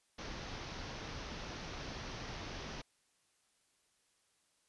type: low-pass noise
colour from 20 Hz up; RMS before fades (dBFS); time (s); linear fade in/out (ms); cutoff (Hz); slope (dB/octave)
pink; -45; 0.18-2.82; 10; 6200; 96
effects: white hiss -75 dBFS RMS until 4.68 s + resampled to 24000 Hz